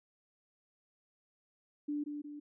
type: tone with echo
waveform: sine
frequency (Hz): 293.7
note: D4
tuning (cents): 0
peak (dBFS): -33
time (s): 1.88-2.04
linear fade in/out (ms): 10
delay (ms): 180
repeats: 2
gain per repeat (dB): -5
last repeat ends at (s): 2.4
effects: none